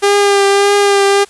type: tone with vibrato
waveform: sawtooth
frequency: 401.3 Hz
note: G4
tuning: 41 cents sharp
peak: -4 dBFS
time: 0.02-1.25 s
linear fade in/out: 20 ms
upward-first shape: triangle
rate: 1.7 Hz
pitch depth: 24 cents each way
effects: white hiss -42 dBFS RMS until 1.29 s + resampled to 24000 Hz